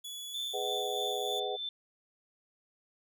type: tone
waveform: sawtooth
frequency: 3409 Hz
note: G#7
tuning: 45 cents sharp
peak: -37 dBFS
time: 0.04-1.4 s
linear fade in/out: 10 ms
type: tone with tremolo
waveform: sine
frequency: 3537 Hz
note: A7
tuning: 8 cents sharp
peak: -34 dBFS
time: 0.34-1.69 s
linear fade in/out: 2 ms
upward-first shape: sine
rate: 3.2 Hz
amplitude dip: 55%
type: chord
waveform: sine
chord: G# minor seventh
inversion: none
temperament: just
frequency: 415.3 / 498.4 / 623 / 747.5 Hz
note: G#4 / B4 / D#5 / F#5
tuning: 0 / +16 / +2 / +17 cents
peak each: -37 / -38 / -42 / -37 dBFS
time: 0.53-1.57 s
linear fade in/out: 20 ms
effects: none